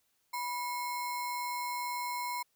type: tone with sample-and-hold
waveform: sine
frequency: 979 Hz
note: B5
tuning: 15 cents flat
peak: -33 dBFS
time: 0.33-2.43 s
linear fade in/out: 10 ms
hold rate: 3150 Hz
effects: white hiss -75 dBFS RMS until 2.55 s